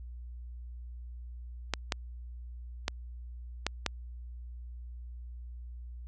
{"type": "clicks", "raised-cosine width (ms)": 0.2, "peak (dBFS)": -11, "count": 5, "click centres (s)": [1.737, 1.922, 2.881, 3.666, 3.863], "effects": ["added 60 Hz sine -41 dBFS peak until 6.07 s", "resampled to 24000 Hz"]}